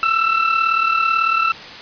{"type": "tone with amplitude modulation", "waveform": "30% pulse", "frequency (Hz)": 1333, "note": "E6", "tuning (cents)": 19, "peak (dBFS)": -9, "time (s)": [0.03, 1.52], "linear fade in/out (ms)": 0, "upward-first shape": "sine", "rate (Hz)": 38.1, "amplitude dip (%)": 60, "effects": ["white hiss -34 dBFS RMS until 1.81 s", "resampled to 11025 Hz"]}